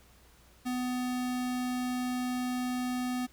square tone, 250 Hz, B3, 21 cents sharp, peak -31 dBFS, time 0.65-3.27 s, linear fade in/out 20 ms, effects added 60 Hz sine -61 dBFS peak until 3.32 s + pink hiss -61 dBFS RMS until 3.32 s

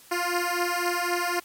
10% pulse beating tone pair, 349.2 / 353.1 Hz, F4 / F4, 0 / +19 cents, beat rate 3.9 Hz, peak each -19 dBFS, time 0.11-1.4 s, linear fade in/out 10 ms, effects white hiss -52 dBFS RMS until 1.44 s + MP3 64 kbps

